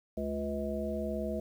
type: harmonic tone with a mistuned harmonic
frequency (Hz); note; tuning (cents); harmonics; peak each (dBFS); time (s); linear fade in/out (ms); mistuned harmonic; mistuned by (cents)
70.6; C#2; +32; 1 / 3 / 5 / 7 / 9; -40 / -36 / -40 / -40 / -37; 0.17-1.4; 5; 3; +16
effects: 10-bit